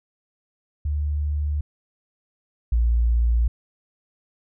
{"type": "tone pair in turn", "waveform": "sine", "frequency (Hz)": [73.9, 58.22], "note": ["D2", "A#1"], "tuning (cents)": [11, -2], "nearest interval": "major third", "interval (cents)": 413, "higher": "first", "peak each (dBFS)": [-21, -16], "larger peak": "second", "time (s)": [[0.85, 1.61], [2.72, 3.48]], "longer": "neither", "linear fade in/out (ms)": 5, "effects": []}